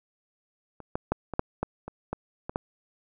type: clicks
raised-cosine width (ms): 1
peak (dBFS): -28 / -14 / -10 / -19 / -9 / -13 / -23 / -16 / -19 / -13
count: 10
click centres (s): 0.803 / 0.955 / 1.12 / 1.337 / 1.394 / 1.63 / 1.88 / 2.13 / 2.495 / 2.559
effects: none